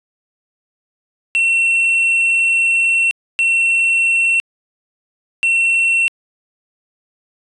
triangle tone bursts at uneven times, 2711 Hz, E7, 48 cents sharp, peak -10 dBFS, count 3, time 1.35-3.11 / 3.39-4.4 / 5.43-6.08 s, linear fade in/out 0 ms, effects resampled to 24000 Hz

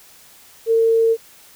sine tone, 453.7 Hz, A#4, 47 cents flat, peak -12 dBFS, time 0.66-1.17 s, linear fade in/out 50 ms, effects white hiss -47 dBFS RMS until 1.55 s

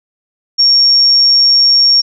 sine tone, 5530 Hz, F8, 18 cents flat, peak -5 dBFS, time 0.58-2.02 s, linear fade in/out 20 ms, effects none

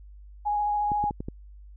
sine tone with vibrato, 830.6 Hz, G#5, in tune, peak -23 dBFS, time 0.45-1.11 s, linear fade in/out 20 ms, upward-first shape square, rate 14 Hz, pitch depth 10 cents each way
clicks, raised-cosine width 3 ms, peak -20 dBFS, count 5, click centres 0.918 / 1.04 / 1.109 / 1.205 / 1.285 s
effects added 50 Hz sine -44 dBFS peak until 1.76 s

